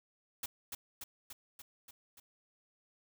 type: noise with echo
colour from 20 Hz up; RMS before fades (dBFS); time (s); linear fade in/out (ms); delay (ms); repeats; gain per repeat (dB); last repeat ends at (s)
white; -39; 0.43-0.46; 5; 290; 6; -3; 2.2
effects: none